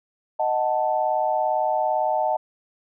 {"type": "chord", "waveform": "sine", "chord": "D# diminished", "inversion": "none", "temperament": "equal", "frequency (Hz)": [622.3, 740, 880], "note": ["D#5", "F#5", "A5"], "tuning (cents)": [0, 0, 0], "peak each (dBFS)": -24, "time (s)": [0.39, 2.37], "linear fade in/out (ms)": 10, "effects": []}